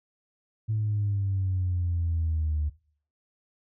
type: exponential sweep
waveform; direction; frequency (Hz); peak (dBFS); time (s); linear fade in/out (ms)
sine; down; 110 to 74.2; -23; 0.68-2.7; 20
effects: noise-tail reverb RT60 0.5 s tail -21 dB re dry + tanh soft clip ceiling -20 dBFS